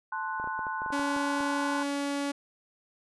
sine chord, F# diminished, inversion first, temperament equal, 880 / 1046.5 / 1480 Hz, A5 / C6 / F#6, 0 / 0 / 0 cents, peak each -35 dBFS, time 0.12-1.83 s, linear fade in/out 5 ms
clicks, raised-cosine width 1 ms, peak -27 dBFS, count 11, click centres 0.399 / 0.442 / 0.474 / 0.592 / 0.668 / 0.819 / 0.862 / 0.904 / 0.995 / 1.164 / 1.406 s
sawtooth tone, 283 Hz, C#4, 36 cents sharp, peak -25 dBFS, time 0.92-2.32 s, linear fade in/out 10 ms
effects resampled to 24000 Hz

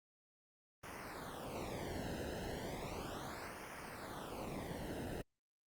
brown noise with flanger, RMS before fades -45 dBFS, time 0.83-5.22 s, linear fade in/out 10 ms, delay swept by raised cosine 0.25 to 0.88 ms, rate 0.35 Hz, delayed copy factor -1, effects Opus 32 kbps

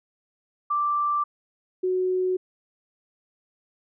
sine tone pair in turn, 1174.7 / 369.1 Hz, D6 / F#4, 0 / -4 cents, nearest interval octave + minor sixth, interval 2004 cents, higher first, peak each -21 dBFS, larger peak neither, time 0.7-1.24 / 1.83-2.37 s, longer neither, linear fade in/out 10 ms, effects none

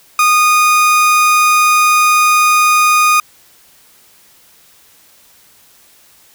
30% pulse tone, 1232 Hz, D#6, 17 cents flat, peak -5 dBFS, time 0.19-3.2 s, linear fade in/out 2 ms, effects white hiss -47 dBFS RMS until 6.34 s

